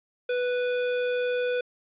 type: tone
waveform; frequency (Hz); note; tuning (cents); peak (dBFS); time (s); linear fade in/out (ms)
square; 493.9; B4; 0; -25; 0.29-1.61; 5
effects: resampled to 8000 Hz + 9-bit